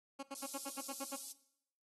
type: tone bursts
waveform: 15% pulse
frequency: 274.6 Hz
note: C#4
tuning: 16 cents flat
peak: -35 dBFS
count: 9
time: 0.19-1.159 s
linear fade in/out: 10 ms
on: 41 ms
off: 75 ms
type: high-pass noise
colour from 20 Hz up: white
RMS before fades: -46 dBFS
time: 0.35-1.32 s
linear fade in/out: 0 ms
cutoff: 4500 Hz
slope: 24 dB/octave
effects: noise-tail reverb RT60 0.7 s tail -17 dB re dry + AAC 32 kbps